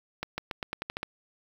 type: accelerating click train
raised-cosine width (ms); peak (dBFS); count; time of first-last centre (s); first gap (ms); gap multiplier
0.3; -16; 9; 0.23-1.03; 150; 0.88
effects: 7-bit